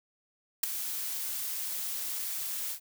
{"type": "noise with ADSR envelope", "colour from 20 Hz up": "blue", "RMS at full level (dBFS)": -22, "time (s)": [0.63, 2.8], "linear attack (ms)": 7, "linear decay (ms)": 5, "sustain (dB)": -13, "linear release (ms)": 90, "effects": []}